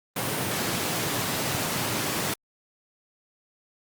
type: high-pass noise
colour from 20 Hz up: pink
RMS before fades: -28 dBFS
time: 0.16-2.34 s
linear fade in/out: 5 ms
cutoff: 100 Hz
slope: 48 dB/octave
effects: Opus 32 kbps